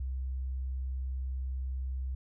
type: tone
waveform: sine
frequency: 65 Hz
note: C2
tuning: 11 cents flat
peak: -32 dBFS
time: 0-2.15 s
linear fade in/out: 5 ms
effects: none